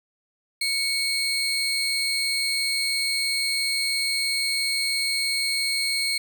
35% pulse tone pair together, 2217 / 4180 Hz, C#7 / C8, 0 / -2 cents, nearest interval major seventh, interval 1098 cents, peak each -24 / -24 dBFS, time 0.61-6.18 s, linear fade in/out 5 ms, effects 8-bit

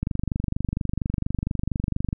click train, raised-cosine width 5 ms, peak -12 dBFS, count 52, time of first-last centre 0.03-2.129 s, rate 24.3 Hz, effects none

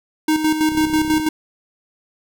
square tone with tremolo, 311.1 Hz, D#4, in tune, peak -14 dBFS, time 0.28-1.29 s, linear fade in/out 5 ms, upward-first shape square, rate 6.1 Hz, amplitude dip 55%
click train, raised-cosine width 3 ms, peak -19 dBFS, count 17, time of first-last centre 0.72-1.199 s, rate 33.4 Hz
effects none

